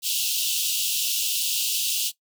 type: high-pass noise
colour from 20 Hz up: pink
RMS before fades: -25 dBFS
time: 0.02-2.12 s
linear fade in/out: 50 ms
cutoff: 2700 Hz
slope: 96 dB/octave
effects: noise-tail reverb RT60 0.1 s tail -17 dB re dry